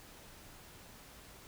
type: silence
effects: pink hiss -55 dBFS RMS until 1.47 s